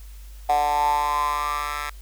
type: tone with high-pass filter sweep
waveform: 10% pulse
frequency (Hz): 146.83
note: D3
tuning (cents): 0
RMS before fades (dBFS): -23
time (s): 0.49-1.9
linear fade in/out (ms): 5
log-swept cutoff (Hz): 740 to 1400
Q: 9.2
effects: added 50 Hz sine -38 dBFS peak until 2.01 s + white hiss -53 dBFS RMS until 2.01 s